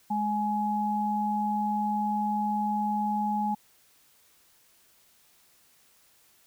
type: tone pair together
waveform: sine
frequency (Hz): 209.5 / 840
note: G#3 / G#5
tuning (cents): +15 / +19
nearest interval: 2 octaves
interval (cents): 2404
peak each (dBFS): -29 / -27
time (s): 0.1-3.55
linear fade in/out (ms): 10
effects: white hiss -62 dBFS RMS until 6.46 s